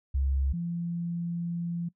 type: tone pair in turn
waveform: sine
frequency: 67.9 / 171.1 Hz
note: C#2 / F3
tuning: -35 / -35 cents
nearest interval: octave + major third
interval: 1600 cents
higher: second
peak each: -24 / -29 dBFS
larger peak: first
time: 0.14-0.53 / 0.53-1.89 s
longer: second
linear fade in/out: 10 ms
effects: noise-tail reverb RT60 0.1 s tail -21 dB re dry